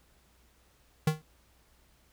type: tone with exponential decay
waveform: square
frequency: 155.56 Hz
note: D#3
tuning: in tune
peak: -21 dBFS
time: 1.07-1.22 s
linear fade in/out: 5 ms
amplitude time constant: 32 ms
effects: added 60 Hz sine -66 dBFS peak until 2.12 s + pink hiss -66 dBFS RMS until 2.12 s